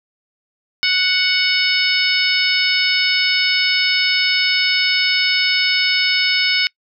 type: harmonic tone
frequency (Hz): 740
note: F#5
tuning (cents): 0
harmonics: 2 / 3 / 4 / 5 / 6 / 7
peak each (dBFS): -24 / -18 / -21 / -23 / -23 / -20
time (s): 0.83-6.67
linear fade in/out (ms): 0
effects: noise-tail reverb RT60 0.1 s tail -26 dB re dry